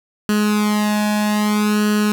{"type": "tone with flanger", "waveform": "sawtooth", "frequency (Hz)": 210, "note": "G#3", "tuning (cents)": 19, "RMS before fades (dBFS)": -17, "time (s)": [0.29, 2.12], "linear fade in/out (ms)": 0, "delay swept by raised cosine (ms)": [0.68, 1.18], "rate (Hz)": 0.62, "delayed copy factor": 0.9, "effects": []}